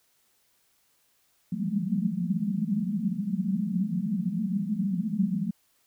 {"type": "band-pass noise", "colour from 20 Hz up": "pink", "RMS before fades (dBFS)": -28, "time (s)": [1.52, 5.51], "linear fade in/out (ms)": 5, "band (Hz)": [170, 220], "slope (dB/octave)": 96, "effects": ["white hiss -68 dBFS RMS until 5.86 s"]}